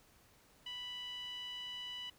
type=tone with band-pass filter; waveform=sawtooth; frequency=987.8 Hz; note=B5; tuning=in tune; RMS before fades=-45 dBFS; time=0.66-2.1 s; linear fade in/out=5 ms; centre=2900 Hz; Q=6.6; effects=pink hiss -66 dBFS RMS until 2.18 s